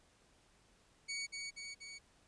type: tone with echo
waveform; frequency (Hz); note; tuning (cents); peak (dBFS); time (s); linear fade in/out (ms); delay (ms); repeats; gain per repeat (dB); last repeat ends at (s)
20% pulse; 2245; C#7; +21; -34; 1.08-1.27; 20; 240; 3; -3; 1.99
effects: pink hiss -69 dBFS RMS until 2.27 s + resampled to 22050 Hz